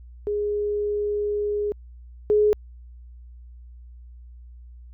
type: tone pair in turn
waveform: sine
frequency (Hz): 414.5 / 420.3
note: G#4 / G#4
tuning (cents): -3 / +21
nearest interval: unison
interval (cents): 24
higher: second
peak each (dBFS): -22 / -15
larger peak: second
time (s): 0.27-1.72 / 2.3-2.53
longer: first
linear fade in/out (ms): 0
effects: added 60 Hz sine -41 dBFS peak until 4.93 s